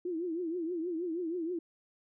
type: tone with vibrato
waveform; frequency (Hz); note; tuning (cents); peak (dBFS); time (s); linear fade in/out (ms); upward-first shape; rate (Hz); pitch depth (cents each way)
sine; 340.2; F4; -45; -32; 0.05-1.59; 5; triangle; 6.3; 150
effects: none